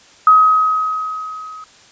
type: tone with level ramp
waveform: sine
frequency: 1267 Hz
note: D#6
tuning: 31 cents sharp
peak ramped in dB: -4 to -31 dBFS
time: 0.27-1.64 s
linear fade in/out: 2 ms
effects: white hiss -46 dBFS RMS until 1.91 s + resampled to 16000 Hz